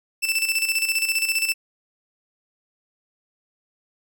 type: tone with tremolo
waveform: sawtooth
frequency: 2655 Hz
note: E7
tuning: 12 cents sharp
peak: -15 dBFS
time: 0.22-1.54 s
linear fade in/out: 20 ms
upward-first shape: square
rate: 15 Hz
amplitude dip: 60%
effects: none